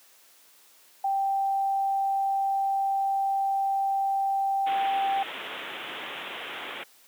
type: tone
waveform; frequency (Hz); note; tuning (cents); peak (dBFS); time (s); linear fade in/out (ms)
sine; 784; G5; 0; -23; 1.04-5.23; 5
type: low-pass noise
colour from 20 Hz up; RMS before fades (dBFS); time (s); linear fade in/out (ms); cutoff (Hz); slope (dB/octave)
white; -37; 4.66-6.84; 10; 3500; 96
effects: white hiss -57 dBFS RMS until 7.07 s + high-pass 300 Hz 12 dB/octave